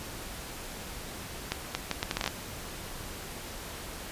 accelerating click train, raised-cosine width 0.2 ms, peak -11 dBFS, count 10, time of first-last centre 1.52-2.277 s, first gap 230 ms, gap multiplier 0.71, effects pink hiss -41 dBFS RMS until 4.11 s + resampled to 32000 Hz

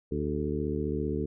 harmonic tone with a mistuned harmonic, 75.2 Hz, D2, 42 cents sharp, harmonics 1 / 2 / 3 / 4 / 5 / 6, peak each -35 / -35 / -35 / -35 / -35 / -35 dBFS, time 0.11-1.26 s, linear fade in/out 10 ms, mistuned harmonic 6, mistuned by -48 cents, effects none

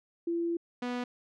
sine / sawtooth tone pair in turn, 338.9 / 245.8 Hz, E4 / B3, +48 / -8 cents, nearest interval tritone, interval 556 cents, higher first, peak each -28 dBFS, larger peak neither, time 0.27-0.57 / 0.82-1.04 s, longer first, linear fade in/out 5 ms, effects low-pass 4000 Hz 12 dB/octave

